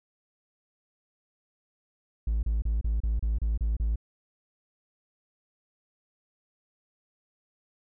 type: tone bursts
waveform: triangle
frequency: 55 Hz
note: A1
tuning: in tune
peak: -21 dBFS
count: 9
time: 2.27-3.958 s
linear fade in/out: 5 ms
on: 160 ms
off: 31 ms
effects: tanh soft clip ceiling -18 dBFS